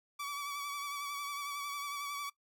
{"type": "tone with vibrato", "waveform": "sawtooth", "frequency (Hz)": 1145, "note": "D6", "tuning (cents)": -44, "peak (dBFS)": -34, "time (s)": [0.19, 2.3], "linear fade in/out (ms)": 10, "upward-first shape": "sine", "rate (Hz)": 11, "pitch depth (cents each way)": 32, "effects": ["noise-tail reverb RT60 0.1 s tail -20 dB re dry"]}